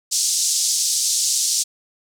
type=band-pass noise; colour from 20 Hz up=white; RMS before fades=-20 dBFS; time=0.11-1.64 s; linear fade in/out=20 ms; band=4700 to 8100 Hz; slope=24 dB/octave; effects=none